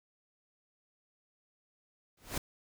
pink noise with exponential growth, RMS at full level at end -31 dBFS, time 2.17-2.38 s, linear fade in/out 5 ms, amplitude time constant 44 ms, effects none

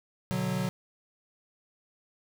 square chord, B minor, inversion none, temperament equal, 123.47 / 146.83 / 185 Hz, B2 / D3 / F#3, 0 / 0 / 0 cents, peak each -35 / -35 / -31 dBFS, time 0.31-0.69 s, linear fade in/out 0 ms, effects none

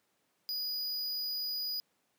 square tone, 4928 Hz, D#8, 17 cents flat, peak -34 dBFS, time 0.49-1.8 s, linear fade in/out 0 ms, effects pink hiss -75 dBFS RMS until 2.18 s + high-pass 200 Hz 12 dB/octave

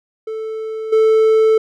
triangle tone with level steps, 440 Hz, A4, in tune, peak -20 / -7 dBFS, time 0.27-1.58 s, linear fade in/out 5 ms, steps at 0.92 s, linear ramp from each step 10 ms, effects none

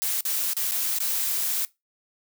blue noise with dropouts, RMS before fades -26 dBFS, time 0.02-1.65 s, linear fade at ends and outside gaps 0 ms, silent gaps 0.208-0.252 / 0.533-0.567 / 0.711-0.719 / 0.986-1.003 s, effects noise-tail reverb RT60 0.2 s tail -21 dB re dry

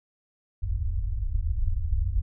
pink low-pass noise, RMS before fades -26 dBFS, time 0.62-2.22 s, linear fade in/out 10 ms, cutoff 100 Hz, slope 96 dB/octave, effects none

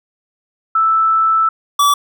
sine / square tone pair in turn, 1318.5 / 1151.6 Hz, E6 / D6, 0 / -34 cents, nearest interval major second, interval 234 cents, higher first, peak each -10 dBFS, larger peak neither, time 0.75-1.49 / 1.79-1.94 s, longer first, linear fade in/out 5 ms, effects none

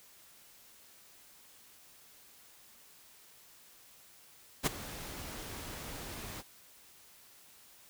pink noise with ADSR envelope, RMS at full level -27 dBFS, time 4.63-6.43 s, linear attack 36 ms, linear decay 15 ms, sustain -17 dB, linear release 32 ms, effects white hiss -59 dBFS RMS until 7.89 s

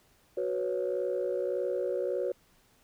sine chord, F# suspended fourth, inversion none, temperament just, 370 / 493.3 / 555 Hz, F#4 / B4 / C#5, 0 / -2 / +2 cents, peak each -32 dBFS, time 0.37-2.32 s, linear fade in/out 5 ms, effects tanh soft clip ceiling -21 dBFS + pink hiss -65 dBFS RMS until 2.83 s

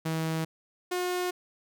sawtooth tone pair in turn, 160.9 / 360.1 Hz, E3 / F#4, -42 / -47 cents, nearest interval octave + major second, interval 1395 cents, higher second, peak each -24 dBFS, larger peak neither, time 0.05-0.45 / 0.91-1.31 s, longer neither, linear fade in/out 10 ms, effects none

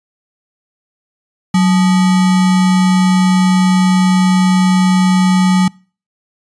sine tone with sample-and-hold, 185 Hz, F#3, in tune, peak -7 dBFS, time 1.54-5.68 s, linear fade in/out 5 ms, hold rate 1050 Hz, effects noise-tail reverb RT60 0.4 s tail -26 dB re dry + resampled to 22050 Hz

